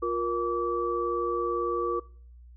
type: tone cluster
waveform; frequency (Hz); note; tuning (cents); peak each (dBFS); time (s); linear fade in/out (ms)
sine; 353.7 / 471.8 / 1154; F4 / A#4 / D6; +22 / +21 / -31; -30; 0.02-2; 10
effects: noise-tail reverb RT60 0.5 s tail -23 dB re dry + added 60 Hz sine -47 dBFS peak until 2.56 s